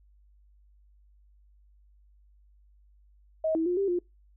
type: tone with pitch steps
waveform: sine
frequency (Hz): 635 / 324.4 / 355.4 / 394.6 / 352.7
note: D#5 / E4 / F4 / G4 / F4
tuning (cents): +35 / -28 / +30 / +11 / +17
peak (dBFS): -24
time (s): 3.44-3.99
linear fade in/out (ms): 5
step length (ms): 110
effects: noise-tail reverb RT60 0.2 s tail -24 dB re dry + added 50 Hz sine -57 dBFS peak until 4.36 s